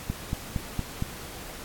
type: click train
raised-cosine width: 5 ms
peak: -15 dBFS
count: 5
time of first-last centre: 0.1-1.024 s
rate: 4.33 Hz
effects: pink hiss -41 dBFS RMS until 1.64 s + AAC 64 kbps